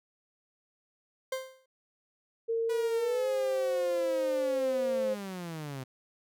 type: tone with exponential decay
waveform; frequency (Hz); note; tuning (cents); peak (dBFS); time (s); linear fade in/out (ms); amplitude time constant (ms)
40% pulse; 523.3; C5; 0; -28; 1.32-1.66; 5; 72
type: tone with pitch glide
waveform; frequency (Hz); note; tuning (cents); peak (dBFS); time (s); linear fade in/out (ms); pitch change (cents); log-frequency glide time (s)
sine; 456.6 to 524.5; A#4 to C5; -36 to +4; -27; 2.48-5.15; 20; +240; 2.95-3.29
type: linear sweep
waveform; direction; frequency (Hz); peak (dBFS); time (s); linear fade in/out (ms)
sawtooth; down; 489.8 to 127.3; -33; 2.69-5.84; 10
effects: none